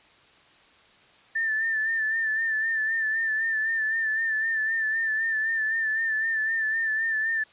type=tone with vibrato; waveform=sine; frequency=1778 Hz; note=A6; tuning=18 cents sharp; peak=-23 dBFS; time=1.35-7.44 s; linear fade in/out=10 ms; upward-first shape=sine; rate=3.9 Hz; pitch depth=41 cents each way; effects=white hiss -56 dBFS RMS until 7.52 s + resampled to 8000 Hz